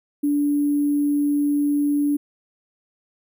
sine tone with sample-and-hold, 289.9 Hz, D4, 22 cents flat, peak -17 dBFS, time 0.23-2.17 s, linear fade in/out 10 ms, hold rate 11025 Hz, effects none

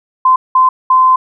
sine tone bursts at uneven times, 1032 Hz, C6, 24 cents flat, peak -5 dBFS, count 3, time 0.25-0.36 / 0.55-0.69 / 0.9-1.16 s, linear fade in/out 5 ms, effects none

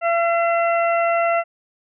harmonic tone, 678 Hz, E5, 49 cents sharp, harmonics 1 / 2 / 3 / 4, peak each -17 / -23 / -27 / -29 dBFS, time 0.01-1.44 s, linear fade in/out 50 ms, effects none

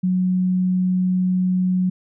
sine tone, 183.6 Hz, F#3, 13 cents flat, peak -16 dBFS, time 0.03-1.9 s, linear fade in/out 10 ms, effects none

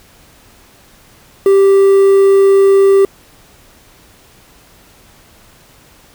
triangle tone with quantisation, 392 Hz, G4, in tune, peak -3 dBFS, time 1.46-3.05 s, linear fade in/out 2 ms, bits 5, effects pink hiss -45 dBFS RMS until 6.14 s

